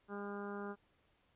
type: harmonic tone with a mistuned harmonic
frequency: 202.6 Hz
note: G#3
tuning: 43 cents flat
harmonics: 1 / 2 / 3 / 4 / 5 / 6 / 7 / 8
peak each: -45 / -45 / -54 / -52 / -54 / -52 / -52 / -59 dBFS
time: 0.08-0.76 s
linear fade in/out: 50 ms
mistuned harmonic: 8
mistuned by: -23 cents
effects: pink hiss -74 dBFS RMS until 1.35 s + resampled to 8000 Hz